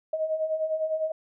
sine beating tone pair, 622.3 / 632.2 Hz, D#5 / D#5, 0 / +27 cents, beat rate 9.9 Hz, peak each -32 / -26 dBFS, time 0.13-1.12 s, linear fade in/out 5 ms, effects none

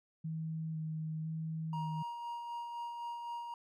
sine tone with vibrato, 158.8 Hz, D#3, 36 cents sharp, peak -36 dBFS, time 0.24-2.03 s, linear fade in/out 10 ms, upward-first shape square, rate 0.99 Hz, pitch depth 13 cents each way
triangle tone with tremolo, 945 Hz, A#5, 23 cents sharp, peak -36 dBFS, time 1.73-3.54 s, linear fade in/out 2 ms, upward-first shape sine, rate 3.9 Hz, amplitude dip 35%
effects none

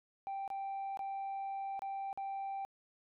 sine tone with dropouts, 784 Hz, G5, in tune, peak -35 dBFS, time 0.27-2.65 s, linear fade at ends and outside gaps 0 ms, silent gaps 0.478-0.502 / 0.972-0.992 / 1.793-1.82 / 2.129-2.175 s, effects tanh soft clip ceiling -36 dBFS

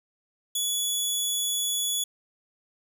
15% pulse tone, 3400 Hz, G#7, 40 cents sharp, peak -18 dBFS, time 0.55-2.04 s, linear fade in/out 5 ms, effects none

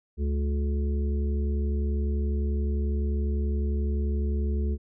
harmonic tone, 71.6 Hz, D2, 43 cents flat, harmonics 1 / 3 / 5 / 6, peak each -24 / -34 / -38 / -40 dBFS, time 0.17-4.78 s, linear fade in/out 50 ms, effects none

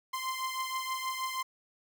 sawtooth beating tone pair, 1040 / 1046.3 Hz, C6 / C6, -11 / 0 cents, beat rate 6.3 Hz, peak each -31 / -34 dBFS, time 0.13-1.43 s, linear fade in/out 10 ms, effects none

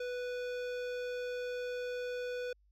sine tone with hard clipping, 493.9 Hz, B4, in tune, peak -38 dBFS, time 0-2.53 s, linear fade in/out 5 ms, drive 16 dB, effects added 50 Hz sine -65 dBFS peak until 2.71 s

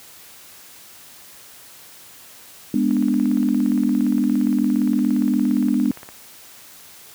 sine chord, G# diminished, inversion none, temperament equal with one note detuned, 206.5 / 246.9 / 293.7 Hz, G#3 / B3 / D4, -10 / 0 / 0 cents, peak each -21 / -19 / -21 dBFS, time 2.74-5.91 s, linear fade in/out 2 ms
click train, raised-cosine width 0.5 ms, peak -23 dBFS, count 56, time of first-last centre 2.91-6.089 s, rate 17.3 Hz
effects white hiss -44 dBFS RMS until 7.14 s + high-pass 60 Hz 12 dB/octave

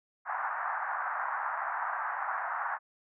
pink band-pass noise, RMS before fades -34 dBFS, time 0.25-2.79 s, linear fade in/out 50 ms, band 760 to 1700 Hz, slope 48 dB/octave, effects none

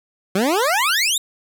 20% pulse exponential sweep, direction up, 180.2 to 3838 Hz, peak -11 dBFS, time 0.35-1.18 s, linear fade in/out 5 ms, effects none

